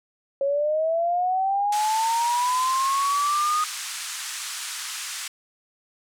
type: linear sweep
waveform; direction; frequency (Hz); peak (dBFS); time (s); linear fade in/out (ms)
sine; up; 546 to 1244.5; -20; 0.41-3.64; 2
type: band-pass noise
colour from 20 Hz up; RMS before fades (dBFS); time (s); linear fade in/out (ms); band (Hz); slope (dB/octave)
white; -33; 1.72-5.28; 5; 1100 to 9400; 24
effects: none